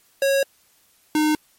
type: tone pair in turn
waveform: square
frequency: 549 / 305.9 Hz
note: C#5 / D#4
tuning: -17 / -29 cents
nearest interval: minor seventh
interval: 1012 cents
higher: first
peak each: -17 dBFS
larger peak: neither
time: 0.22-0.43 / 1.15-1.35 s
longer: first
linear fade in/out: 2 ms
effects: white hiss -59 dBFS RMS until 1.58 s + MP3 64 kbps